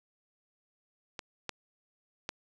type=clicks; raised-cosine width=0.2 ms; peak=-21 / -17 / -17 dBFS; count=3; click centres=1.192 / 1.493 / 2.291 s; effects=none